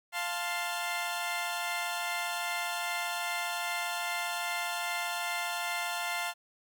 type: chord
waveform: 15% pulse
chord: F major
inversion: none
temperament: equal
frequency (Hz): 698.5 / 880 / 1046.5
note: F5 / A5 / C6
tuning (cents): 0 / 0 / 0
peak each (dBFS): -28 / -31 / -32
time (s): 0.12-6.34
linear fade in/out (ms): 50
effects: none